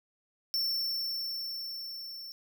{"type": "tone with level ramp", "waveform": "square", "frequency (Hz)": 5410, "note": "E8", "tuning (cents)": 44, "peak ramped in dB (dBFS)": [-28, -42], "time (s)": [0.54, 2.32], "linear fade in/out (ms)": 0, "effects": []}